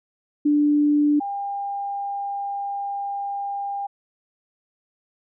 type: tone pair in turn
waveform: sine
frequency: 294.4 / 801.5 Hz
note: D4 / G5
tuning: +4 / +38 cents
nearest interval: octave + perfect fourth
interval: 1734 cents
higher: second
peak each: -15 / -25 dBFS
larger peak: first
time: 0.45-1.2 / 1.2-3.87 s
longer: second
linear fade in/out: 10 ms
effects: none